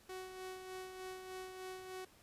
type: tone with tremolo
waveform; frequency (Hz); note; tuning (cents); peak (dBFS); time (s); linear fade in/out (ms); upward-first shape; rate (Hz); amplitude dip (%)
sawtooth; 372.9; F#4; +14; -40; 0.09-2.05; 5; sine; 3.3; 45
effects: pink hiss -65 dBFS RMS until 2.22 s + resampled to 32000 Hz